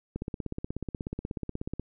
click train, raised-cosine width 3 ms, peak -20 dBFS, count 28, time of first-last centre 0.16-1.796 s, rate 16.5 Hz, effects none

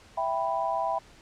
sine chord, E minor, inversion none, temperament equal, 659.3 / 784 / 987.8 Hz, E5 / G5 / B5, 0 / 0 / 0 cents, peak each -30 dBFS, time 0.17-0.99 s, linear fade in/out 10 ms, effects pink hiss -54 dBFS RMS until 1.21 s + low-pass 7000 Hz 12 dB/octave

